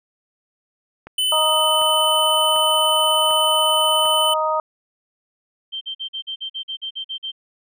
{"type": "click train", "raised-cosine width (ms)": 0.5, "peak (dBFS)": -22, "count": 5, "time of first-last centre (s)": [1.07, 4.055], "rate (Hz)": 1.34}
{"type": "tone", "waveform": "square", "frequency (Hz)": 3020, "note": "F#7", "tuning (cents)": 35, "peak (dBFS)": -18, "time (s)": [1.18, 4.34], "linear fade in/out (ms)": 5}
{"type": "harmonic tone", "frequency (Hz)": 311.8, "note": "D#4", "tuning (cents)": 4, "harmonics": [2, 3, 4], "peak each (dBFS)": [-22, -22, -22], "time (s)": [1.32, 4.6], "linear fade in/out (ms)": 2}
{"type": "tone bursts", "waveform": "sine", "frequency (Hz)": 3135, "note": "G7", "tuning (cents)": -1, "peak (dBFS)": -25, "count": 12, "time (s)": [5.72, 7.319], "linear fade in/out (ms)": 20, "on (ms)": 92, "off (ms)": 45}
{"effects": []}